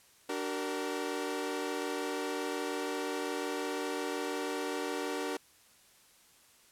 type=chord; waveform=sawtooth; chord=D augmented; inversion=none; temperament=equal with one note detuned; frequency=293.7 / 379.3 / 466.2 Hz; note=D4 / F#4 / A#4; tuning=0 / +43 / 0 cents; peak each=-34 dBFS; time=0.29-5.37 s; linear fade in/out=5 ms; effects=white hiss -62 dBFS RMS until 6.71 s + low-pass 12000 Hz 12 dB/octave